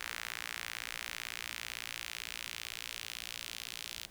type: tone with high-pass filter sweep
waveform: sawtooth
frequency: 57.9 Hz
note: A#1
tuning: 11 cents flat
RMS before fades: -43 dBFS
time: 0-4.06 s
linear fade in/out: 10 ms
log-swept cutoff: 1800 to 3200 Hz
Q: 1.5
effects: pink hiss -58 dBFS RMS until 4.1 s